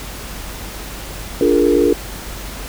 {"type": "chord", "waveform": "sine", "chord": "Bb dominant seventh", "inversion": "first", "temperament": "just", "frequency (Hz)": [291.4, 349.6, 419.5, 466.2], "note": ["D4", "F4", "Ab4", "Bb4"], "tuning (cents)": [-13, 2, 17, 0], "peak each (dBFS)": -16, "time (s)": [1.41, 1.93], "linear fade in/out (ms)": 2, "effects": ["added 48 Hz sine -31 dBFS peak until 2.68 s", "pink hiss -31 dBFS RMS until 2.68 s"]}